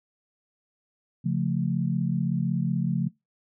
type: chord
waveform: sine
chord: Db augmented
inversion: none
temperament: equal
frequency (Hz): 138.59 / 174.61 / 220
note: Db3 / F3 / A3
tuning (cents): 0 / 0 / 0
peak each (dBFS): -27 / -26 / -30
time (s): 1.24-3.09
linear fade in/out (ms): 20
effects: noise-tail reverb RT60 0.2 s tail -24 dB re dry